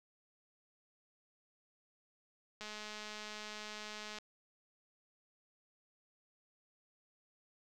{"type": "click train", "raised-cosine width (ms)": 0.2, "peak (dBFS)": -29, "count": 335, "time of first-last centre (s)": [2.61, 4.185], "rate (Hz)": 212, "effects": []}